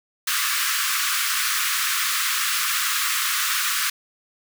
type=high-pass noise; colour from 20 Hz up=pink; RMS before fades=-23 dBFS; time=0.27-3.9 s; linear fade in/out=5 ms; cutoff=1100 Hz; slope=96 dB/octave; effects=none